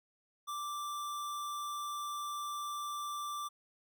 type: tone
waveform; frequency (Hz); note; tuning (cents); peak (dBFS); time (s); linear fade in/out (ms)
square; 1174.7; D6; 0; -38; 0.47-3.49; 20
effects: none